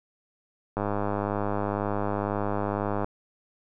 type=click train; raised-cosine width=1 ms; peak=-14 dBFS; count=233; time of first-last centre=0.77-3.045 s; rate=102 Hz; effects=none